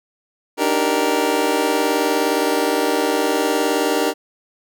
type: chord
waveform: 25% pulse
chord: Eb major seventh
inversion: third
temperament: just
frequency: 291.7 / 311.1 / 388.9 / 466.7 Hz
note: D4 / Eb4 / G4 / Bb4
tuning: -12 / 0 / -14 / +2 cents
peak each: -19 / -20 / -18 / -17 dBFS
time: 0.57-4.14 s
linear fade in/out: 50 ms
effects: none